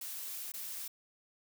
blue noise with dropouts, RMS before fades -42 dBFS, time 0.01-0.88 s, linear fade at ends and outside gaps 5 ms, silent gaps 0.52-0.538 s, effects none

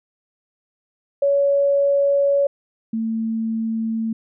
sine tone pair in turn, 562 / 224.2 Hz, C#5 / A3, +24 / +33 cents, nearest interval octave + major third, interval 1591 cents, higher first, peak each -14 / -20 dBFS, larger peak first, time 1.22-2.47 / 2.93-4.13 s, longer first, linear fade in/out 5 ms, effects none

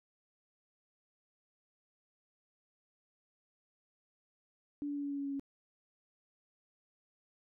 sine tone with pitch steps, 289.4 / 287.6 / 285.7 / 283.9 / 282.1 / 280.4 / 278.6 / 276.8 Hz, D4 / D4 / D4 / C#4 / C#4 / C#4 / C#4 / C#4, -25 / -36 / -48 / +41 / +30 / +20 / +9 / -2 cents, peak -35 dBFS, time 4.82-5.396 s, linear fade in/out 0 ms, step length 72 ms, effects none

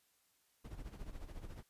brown noise with tremolo, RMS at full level -45 dBFS, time 0.64-1.63 s, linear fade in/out 10 ms, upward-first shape sine, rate 14 Hz, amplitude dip 70%, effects white hiss -75 dBFS RMS until 1.69 s + resampled to 32000 Hz

